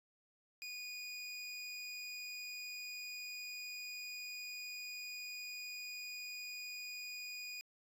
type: tone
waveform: 25% pulse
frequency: 2463 Hz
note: D#7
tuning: 18 cents flat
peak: -40 dBFS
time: 0.62-7.61 s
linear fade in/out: 0 ms
effects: resampled to 32000 Hz